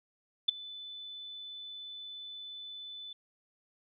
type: tone with ADSR envelope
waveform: sine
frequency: 3503 Hz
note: A7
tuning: 8 cents flat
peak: -19 dBFS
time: 0.48-3.13 s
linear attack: 10 ms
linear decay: 8 ms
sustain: -23 dB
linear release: 4 ms
effects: none